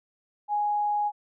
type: tone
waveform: sine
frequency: 830.6 Hz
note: G#5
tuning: in tune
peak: -23 dBFS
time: 0.48-1.12 s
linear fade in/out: 50 ms
effects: none